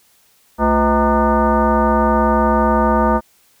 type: tone with frequency modulation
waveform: sine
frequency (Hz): 349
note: F4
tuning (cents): -1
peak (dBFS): -11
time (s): 0.58-3.21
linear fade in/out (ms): 50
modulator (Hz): 285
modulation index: 3
effects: white hiss -55 dBFS RMS until 3.6 s